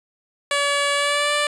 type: tone with pitch glide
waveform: 10% pulse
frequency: 570 to 587.7 Hz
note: C#5 to D5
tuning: +48 to +1 cents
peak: -10 dBFS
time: 0.51-1.47 s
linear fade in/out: 2 ms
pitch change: +53 cents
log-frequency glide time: 0.94-1.34 s
effects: resampled to 22050 Hz + 8-bit